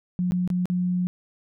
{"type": "tone with dropouts", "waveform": "sine", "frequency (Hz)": 179.8, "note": "F#3", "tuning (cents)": -49, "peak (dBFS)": -21, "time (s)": [0.19, 1.07], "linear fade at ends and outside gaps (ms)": 0, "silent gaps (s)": [[0.31, 0.32], [0.476, 0.502], [0.656, 0.7]], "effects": []}